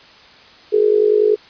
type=tone with amplitude modulation; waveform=sine; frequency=422.8 Hz; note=G#4; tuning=31 cents sharp; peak=-7 dBFS; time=0.72-1.36 s; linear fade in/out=20 ms; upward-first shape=sine; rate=50.5 Hz; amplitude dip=80%; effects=white hiss -44 dBFS RMS until 1.49 s + resampled to 11025 Hz